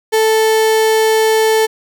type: tone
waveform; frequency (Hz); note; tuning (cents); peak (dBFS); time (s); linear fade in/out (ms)
35% pulse; 440; A4; 0; -8; 0.12-1.67; 20
effects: none